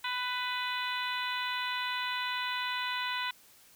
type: harmonic tone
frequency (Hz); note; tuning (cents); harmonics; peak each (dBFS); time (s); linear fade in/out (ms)
497.5; B4; +13; 2 / 3 / 4 / 5 / 6 / 7 / 8; -36 / -38 / -39 / -40 / -41 / -41 / -42; 0.04-3.31; 5
effects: white hiss -59 dBFS RMS until 3.75 s